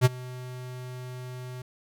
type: tone with ADSR envelope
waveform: square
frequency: 126.2 Hz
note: B2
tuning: 38 cents sharp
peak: -14 dBFS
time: 0.01-1.62 s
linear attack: 43 ms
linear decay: 26 ms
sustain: -23 dB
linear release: 4 ms
effects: none